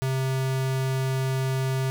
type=tone; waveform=square; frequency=132.2 Hz; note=C3; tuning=18 cents sharp; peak=-24 dBFS; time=0.02-1.9 s; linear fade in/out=0 ms; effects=none